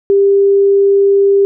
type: tone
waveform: sine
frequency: 397.1 Hz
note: G4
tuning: 22 cents sharp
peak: -6 dBFS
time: 0.1-1.45 s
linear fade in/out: 0 ms
effects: none